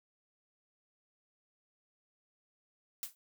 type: noise with exponential decay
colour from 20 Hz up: blue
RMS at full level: -35 dBFS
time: 3.03-3.15 s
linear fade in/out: 0 ms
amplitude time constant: 26 ms
effects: none

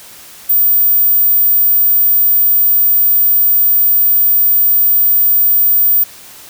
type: tone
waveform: sine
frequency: 14720 Hz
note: A#9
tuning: 23 cents flat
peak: -6 dBFS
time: 0.49-6.04 s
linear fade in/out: 10 ms
effects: tanh soft clip ceiling -2 dBFS + white hiss -36 dBFS RMS until 6.49 s

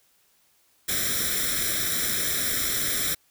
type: noise with comb filter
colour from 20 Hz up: white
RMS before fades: -26 dBFS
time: 0.88-3.15 s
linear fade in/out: 10 ms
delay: 0.54 ms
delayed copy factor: +0.95
effects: white hiss -64 dBFS RMS until 3.3 s

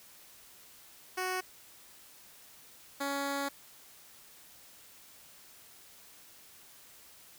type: tone pair in turn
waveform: 10% pulse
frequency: 370 / 279.7 Hz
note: F#4 / C#4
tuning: 0 / +16 cents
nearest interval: perfect fourth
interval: 484 cents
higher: first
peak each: -24 dBFS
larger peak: neither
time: 1.17-1.41 / 3-3.49 s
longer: second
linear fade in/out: 10 ms
effects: white hiss -56 dBFS RMS until 7.38 s

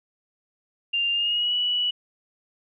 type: tone with pitch glide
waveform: sine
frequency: 2794 to 2945 Hz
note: F7 to F#7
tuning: 0 to -9 cents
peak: -21 dBFS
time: 0.93-1.91 s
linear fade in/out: 10 ms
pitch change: +91 cents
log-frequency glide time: 1.12-1.54 s
effects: none

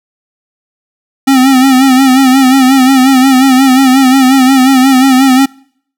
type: tone with vibrato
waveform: square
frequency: 263.1 Hz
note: C4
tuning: 10 cents sharp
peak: -4 dBFS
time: 1.27-5.46 s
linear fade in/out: 10 ms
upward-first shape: sine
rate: 5.6 Hz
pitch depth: 64 cents each way
effects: noise-tail reverb RT60 0.6 s tail -25 dB re dry

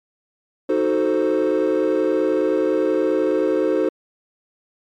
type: chord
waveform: triangle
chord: D# diminished seventh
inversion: none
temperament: equal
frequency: 311.1 / 370 / 440 / 523.3 Hz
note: D#4 / F#4 / A4 / C5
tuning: 0 / 0 / 0 / 0 cents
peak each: -19 dBFS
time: 0.69-3.89 s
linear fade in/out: 5 ms
effects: tanh soft clip ceiling -9 dBFS + MP3 96 kbps

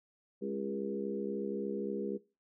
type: harmonic tone with a mistuned harmonic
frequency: 68.4 Hz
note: C#2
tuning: 23 cents flat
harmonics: 3 / 4 / 5 / 6 / 7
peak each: -39 / -44 / -42 / -39 / -42 dBFS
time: 0.41-2.18 s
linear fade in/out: 20 ms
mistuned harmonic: 6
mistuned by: -20 cents
effects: noise-tail reverb RT60 0.3 s tail -20 dB re dry

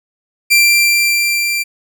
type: tone with level ramp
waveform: sawtooth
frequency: 2362 Hz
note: D7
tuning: 9 cents sharp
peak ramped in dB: -3 to -12 dBFS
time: 0.5-1.64 s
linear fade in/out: 20 ms
effects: none

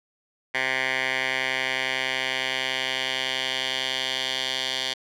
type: tone with band-pass filter sweep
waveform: 10% pulse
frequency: 130.81 Hz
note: C3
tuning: in tune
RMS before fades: -27 dBFS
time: 0.54-4.94 s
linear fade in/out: 10 ms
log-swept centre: 2100 to 3600 Hz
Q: 2.4
effects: none

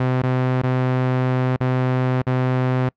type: tone with dropouts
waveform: sawtooth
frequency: 128 Hz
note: C3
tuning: 38 cents flat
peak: -13 dBFS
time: 0-2.89 s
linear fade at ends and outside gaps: 5 ms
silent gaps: 0.221-0.234 / 0.619-0.634 / 1.563-1.605 / 2.219-2.267 s
effects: noise-tail reverb RT60 0.1 s tail -26 dB re dry + low-pass 2000 Hz 12 dB/octave

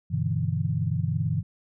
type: chord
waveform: sine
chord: E minor seventh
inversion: first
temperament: equal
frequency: 98 / 123.47 / 146.83 / 164.81 Hz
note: G2 / B2 / D3 / E3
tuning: 0 / 0 / 0 / 0 cents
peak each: -29 dBFS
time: 0.1-1.43 s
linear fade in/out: 20 ms
effects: none

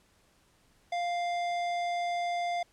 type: tone with tanh clipping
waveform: sine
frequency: 698.5 Hz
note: F5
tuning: in tune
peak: -31 dBFS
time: 0.92-2.63 s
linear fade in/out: 5 ms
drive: 15 dB
effects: pink hiss -66 dBFS RMS until 2.72 s + low-pass 11000 Hz 12 dB/octave

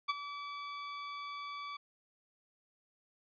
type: tone with ADSR envelope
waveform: sawtooth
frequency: 1150 Hz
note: D6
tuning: 37 cents flat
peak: -24 dBFS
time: 0.08-1.77 s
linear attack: 18 ms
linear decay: 26 ms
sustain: -13 dB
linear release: 8 ms
effects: resampled to 11025 Hz

